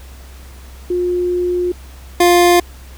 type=tone pair in turn; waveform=sine / 25% pulse; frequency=356.4 / 350.7 Hz; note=F4 / F4; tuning=+35 / +7 cents; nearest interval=unison; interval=28 cents; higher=first; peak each=-14 / -4 dBFS; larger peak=second; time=0.9-1.72 / 2.2-2.6 s; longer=first; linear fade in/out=5 ms; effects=added 65 Hz sine -34 dBFS peak until 2.97 s + pink hiss -43 dBFS RMS until 2.97 s